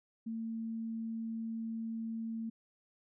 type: tone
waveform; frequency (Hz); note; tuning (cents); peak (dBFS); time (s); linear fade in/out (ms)
sine; 225.7; A3; +44; -36; 0.26-2.5; 10
effects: none